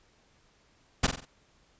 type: noise with echo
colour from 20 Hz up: pink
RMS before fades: -22 dBFS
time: 1.03-1.07 s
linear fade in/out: 10 ms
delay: 46 ms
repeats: 4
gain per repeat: -7 dB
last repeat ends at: 1.254 s
effects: pink hiss -65 dBFS RMS until 1.79 s + resampled to 16000 Hz